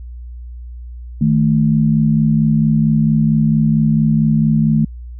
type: tone pair together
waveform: sine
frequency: 155.56 / 220 Hz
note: D#3 / A3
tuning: 0 / 0 cents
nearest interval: tritone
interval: 600 cents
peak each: -13 dBFS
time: 1.21-4.85 s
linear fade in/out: 5 ms
effects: added 60 Hz sine -28 dBFS peak until 5.19 s